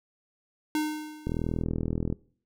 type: tone with exponential decay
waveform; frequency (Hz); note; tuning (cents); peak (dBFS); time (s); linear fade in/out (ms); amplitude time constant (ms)
square; 305.6; D#4; -31; -24; 0.75-1.63; 1; 190
type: click train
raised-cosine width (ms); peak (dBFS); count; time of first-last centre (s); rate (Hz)
3; -16; 36; 1.27-2.126; 40.9
effects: noise-tail reverb RT60 0.5 s tail -22 dB re dry